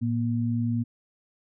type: tone pair together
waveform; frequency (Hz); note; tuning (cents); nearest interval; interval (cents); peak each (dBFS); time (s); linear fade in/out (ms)
sine; 113.72 / 237.1; A#2 / A#3; -42 / +30; octave + minor second; 1272; -26 / -26; 0.01-0.84; 20
effects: none